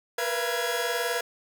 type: tone cluster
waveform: sawtooth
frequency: 475.3 / 494.6 / 680 / 1664 Hz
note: A#4 / B4 / F5 / G#6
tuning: +34 / +3 / -46 / +3 cents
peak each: -28 dBFS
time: 0.18-1.21 s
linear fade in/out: 5 ms
effects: none